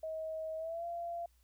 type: tone with pitch glide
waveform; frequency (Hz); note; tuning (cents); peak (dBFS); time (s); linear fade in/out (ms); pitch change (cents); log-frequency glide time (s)
sine; 636 to 685.6; D#5 to F5; +38 to -32; -37; 0.03-1.26; 5; +130; 0.57-0.85
effects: added 60 Hz sine -66 dBFS peak until 1.43 s + white hiss -75 dBFS RMS until 1.43 s